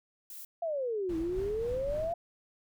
violet noise, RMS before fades -45 dBFS, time 0.3-0.45 s, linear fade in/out 2 ms
sine exponential two-way sweep, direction down then up, 695 to 319.2 to 695 Hz, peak -30 dBFS, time 0.62-2.14 s, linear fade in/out 5 ms, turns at 1.17 s
brown noise with tremolo, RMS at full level -40 dBFS, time 1.09-2.13 s, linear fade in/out 5 ms, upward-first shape sine, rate 3.7 Hz, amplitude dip 40%
effects none

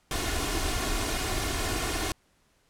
pink noise with comb filter, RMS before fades -29 dBFS, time 0.11-2.12 s, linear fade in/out 2 ms, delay 2.8 ms, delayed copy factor +0.6, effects pink hiss -67 dBFS RMS until 2.69 s + low-pass 11000 Hz 12 dB/octave

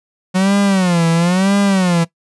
45% pulse tone with vibrato, 182.4 Hz, F#3, 24 cents flat, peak -11 dBFS, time 0.34-2.05 s, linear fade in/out 20 ms, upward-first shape sine, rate 1 Hz, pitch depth 170 cents each way, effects noise-tail reverb RT60 0.1 s tail -19 dB re dry + resampled to 24000 Hz

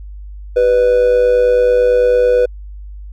triangle tone with amplitude modulation, 493.9 Hz, B4, in tune, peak -3 dBFS, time 0.56-2.46 s, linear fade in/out 10 ms, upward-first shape sine, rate 109 Hz, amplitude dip 65%, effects tanh soft clip ceiling 0 dBFS + added 50 Hz sine -28 dBFS peak until 3.12 s

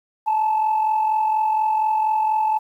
sine tone pair together, 865.8 / 910 Hz, A5 / A#5, -28 / -42 cents, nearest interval minor second, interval 86 cents, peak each -16 / -25 dBFS, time 0.26-2.59 s, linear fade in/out 20 ms, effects tanh soft clip ceiling -13 dBFS + 9-bit

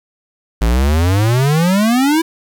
square exponential sweep, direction up, 53 to 334.5 Hz, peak -11 dBFS, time 0.61-2.22 s, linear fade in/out 10 ms, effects 7-bit

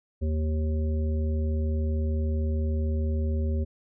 harmonic tone, 77.78 Hz, D#2, in tune, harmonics 1 / 3 / 5 / 7, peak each -24 / -34 / -38 / -41 dBFS, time 0.21-3.65 s, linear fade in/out 20 ms, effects none

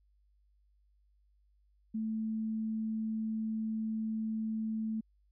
sine tone, 220 Hz, A3, in tune, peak -32 dBFS, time 1.94-5.01 s, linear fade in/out 10 ms, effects added 50 Hz sine -66 dBFS peak until 5.31 s

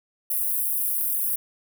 white high-pass noise, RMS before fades -25 dBFS, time 0.3-1.36 s, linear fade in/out 5 ms, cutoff 9900 Hz, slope 48 dB/octave, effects none

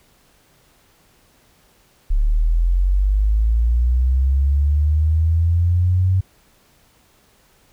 sine linear sweep, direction up, 35 to 94.7 Hz, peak -13 dBFS, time 2.1-6.21 s, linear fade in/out 10 ms, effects pink hiss -56 dBFS RMS until 7.72 s

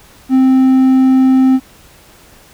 triangle tone, 261.6 Hz, C4, in tune, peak -4 dBFS, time 0.29-1.6 s, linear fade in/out 50 ms, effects pink hiss -43 dBFS RMS until 2.53 s

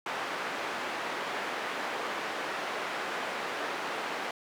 white band-pass noise, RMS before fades -35 dBFS, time 0.06-4.31 s, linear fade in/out 2 ms, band 320 to 1700 Hz, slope 12 dB/octave, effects none

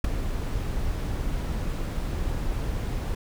brown noise with ADSR envelope, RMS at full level -19 dBFS, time 0.04-3.15 s, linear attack 5 ms, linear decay 12 ms, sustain -9 dB, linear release 4 ms, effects none

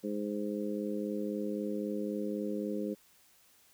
harmonic tone, 103.83 Hz, G#2, in tune, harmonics 2 / 3 / 4 / 5, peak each -36 / -38 / -39 / -40 dBFS, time 0.03-2.95 s, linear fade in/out 20 ms, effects white hiss -64 dBFS RMS until 3.73 s

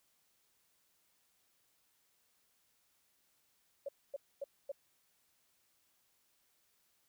sine tone bursts, 559 Hz, C#5, 14 cents sharp, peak -37 dBFS, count 4, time 3.86-4.718 s, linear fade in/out 5 ms, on 27 ms, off 250 ms, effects white hiss -75 dBFS RMS until 7.08 s

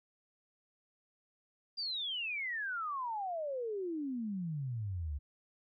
sine exponential sweep, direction down, 4855 to 68 Hz, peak -35 dBFS, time 1.77-5.19 s, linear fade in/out 20 ms, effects none

